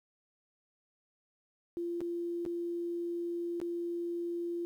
sine tone with dropouts, 344 Hz, F4, 26 cents flat, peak -33 dBFS, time 1.77-4.65 s, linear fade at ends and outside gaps 0 ms, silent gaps 2.006-2.014 / 2.452-2.462 / 3.601-3.615 s, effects 11-bit

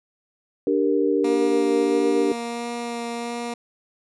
sine chord, G minor, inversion second, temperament equal, 293.7 / 392 / 466.2 Hz, D4 / G4 / Bb4, 0 / 0 / 0 cents, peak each -22 dBFS, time 0.67-2.32 s, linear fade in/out 2 ms
15% pulse tone with vibrato, 236.3 Hz, A#3, 24 cents sharp, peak -21 dBFS, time 1.24-3.54 s, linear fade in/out 5 ms, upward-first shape sine, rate 1.5 Hz, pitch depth 10 cents each way
effects resampled to 24000 Hz

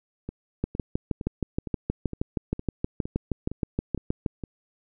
two click trains, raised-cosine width 3 ms, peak -20 / -12 dBFS, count 10 / 24, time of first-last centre 0.29-4.437 / 0.64-4.262 s, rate 2.17 / 6.35 Hz, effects none

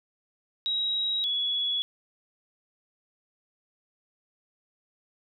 sine tone pair in turn, 3833 / 3379 Hz, A#7 / G#7, +47 / +29 cents, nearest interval major second, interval 218 cents, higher first, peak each -25 dBFS, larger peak neither, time 0.66-1.24 / 1.24-1.82 s, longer neither, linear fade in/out 0 ms, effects none

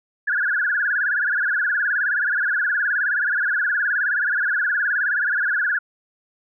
sine tone with vibrato, 1568 Hz, G6, in tune, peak -18 dBFS, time 0.27-5.79 s, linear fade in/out 10 ms, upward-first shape sine, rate 19 Hz, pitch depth 170 cents each way, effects none

